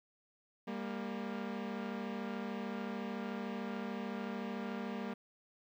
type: tone pair together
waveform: sawtooth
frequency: 199.5 / 233.1 Hz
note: G3 / A#3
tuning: +31 / 0 cents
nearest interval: minor third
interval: 269 cents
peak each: -37 / -37 dBFS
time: 0.67-5.14 s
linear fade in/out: 10 ms
effects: low-pass 3000 Hz 12 dB/octave + 12-bit